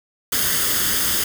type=noise with comb filter; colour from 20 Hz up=white; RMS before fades=-20 dBFS; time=0.32-1.24 s; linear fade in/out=5 ms; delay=0.61 ms; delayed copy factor=+0.6; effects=none